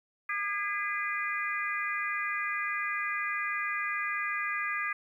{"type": "harmonic tone with a mistuned harmonic", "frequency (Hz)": 404.3, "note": "G#4", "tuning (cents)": -46, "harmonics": [3, 4, 5, 6], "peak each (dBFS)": [-35, -35, -34, -38], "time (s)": [0.29, 4.93], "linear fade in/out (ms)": 5, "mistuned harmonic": 4, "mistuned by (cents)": 31, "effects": ["11-bit"]}